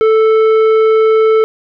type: tone with tanh clipping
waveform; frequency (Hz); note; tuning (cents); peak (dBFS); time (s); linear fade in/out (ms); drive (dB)
triangle; 440; A4; 0; -8; 0.01-1.44; 0; 14
effects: none

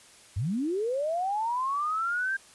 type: linear sweep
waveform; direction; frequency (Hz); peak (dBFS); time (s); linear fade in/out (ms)
sine; up; 81.7 to 1602; -26; 0.36-2.37; 10
effects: white hiss -54 dBFS RMS until 2.54 s + resampled to 24000 Hz

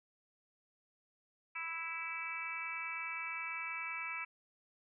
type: harmonic tone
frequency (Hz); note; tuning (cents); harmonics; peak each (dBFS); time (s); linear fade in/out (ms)
329.6; E4; 0; 3 / 4 / 5 / 6 / 7 / 8; -49 / -46 / -52 / -50 / -41 / -46; 1.55-4.25; 10
effects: none

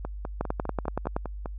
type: two click trains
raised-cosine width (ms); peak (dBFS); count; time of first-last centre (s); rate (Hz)
1; -13 / -19; 9 / 8; 0.41-1.165 / 0.05-1.458; 10.6 / 4.97
effects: added 50 Hz sine -34 dBFS peak until 1.58 s

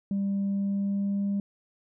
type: tone with pitch glide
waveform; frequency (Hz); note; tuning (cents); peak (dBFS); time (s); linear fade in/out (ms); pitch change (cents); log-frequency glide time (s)
sine; 198 to 199.95; G3 to G3; +18 to +35; -23; 0.11-1.4; 2; +17; 0.43-1.23
effects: tanh soft clip ceiling -23 dBFS

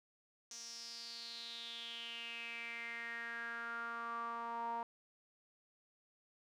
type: tone with band-pass filter sweep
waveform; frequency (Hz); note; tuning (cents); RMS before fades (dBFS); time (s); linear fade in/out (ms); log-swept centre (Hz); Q
sawtooth; 233.1; A#3; 0; -45; 0.51-4.83; 2; 6000 to 880; 6.9
effects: none

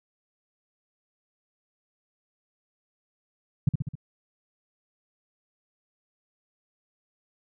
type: tone with echo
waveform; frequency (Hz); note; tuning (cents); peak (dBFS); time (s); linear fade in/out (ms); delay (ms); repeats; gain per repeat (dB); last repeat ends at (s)
sine; 139.7; C#3; +14; -15; 3.67-3.69; 5; 66; 4; -4; 3.954
effects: none

